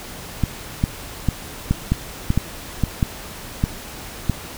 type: clicks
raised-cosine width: 5 ms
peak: -4 dBFS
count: 11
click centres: 0.437 / 0.839 / 1.287 / 1.71 / 1.92 / 2.304 / 2.376 / 2.837 / 3.028 / 3.639 / 4.297 s
effects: pink hiss -35 dBFS RMS until 4.57 s